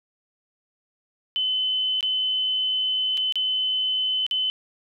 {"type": "tone with dropouts", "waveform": "sine", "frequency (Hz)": 3036, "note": "F#7", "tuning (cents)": 44, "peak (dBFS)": -21, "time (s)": [1.36, 4.5], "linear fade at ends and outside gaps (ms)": 0, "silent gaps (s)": [[2.008, 2.028], [3.172, 3.176], [3.324, 3.356], [4.265, 4.311]], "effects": []}